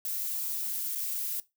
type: noise with dropouts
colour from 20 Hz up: violet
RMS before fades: -33 dBFS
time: 0.05-1.4 s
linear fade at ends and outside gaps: 2 ms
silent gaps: 0.951-0.955 s
effects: noise-tail reverb RT60 0.2 s tail -18 dB re dry